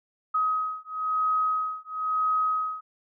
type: beating tone pair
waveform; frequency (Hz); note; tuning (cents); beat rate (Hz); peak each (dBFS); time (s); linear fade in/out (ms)
sine; 1264 / 1265; D#6 / D#6; +27 / +28; 1; -27; 0.34-2.81; 10
effects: none